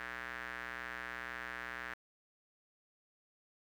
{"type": "tone with band-pass filter", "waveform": "square", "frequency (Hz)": 61, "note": "B1", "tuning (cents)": -21, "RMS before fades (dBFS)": -44, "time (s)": [0, 1.94], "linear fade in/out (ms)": 0, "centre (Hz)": 1700, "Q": 3.7, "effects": ["10-bit"]}